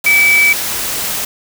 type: tone in noise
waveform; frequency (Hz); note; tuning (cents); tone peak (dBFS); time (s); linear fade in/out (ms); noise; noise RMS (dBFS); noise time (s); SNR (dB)
sine; 2300; D7; -37; -7; 0.06-0.53; 5; white; -19; 0.04-1.25; +9
effects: none